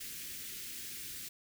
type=band-stop noise; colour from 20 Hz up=white; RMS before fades=-44 dBFS; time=0-1.29 s; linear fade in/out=10 ms; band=380 to 1700 Hz; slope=24 dB/octave; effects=none